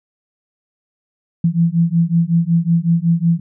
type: beating tone pair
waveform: sine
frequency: 165.5 / 170.9 Hz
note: E3 / F3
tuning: +7 / -37 cents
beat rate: 5.4 Hz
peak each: -15 dBFS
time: 1.44-3.4 s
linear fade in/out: 5 ms
effects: none